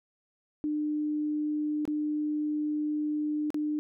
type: tone with dropouts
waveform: sine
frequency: 300.7 Hz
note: D4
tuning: 41 cents sharp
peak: -27 dBFS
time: 0.64-3.79 s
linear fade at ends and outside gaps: 0 ms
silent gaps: 1.853-1.877 / 3.504-3.544 s
effects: none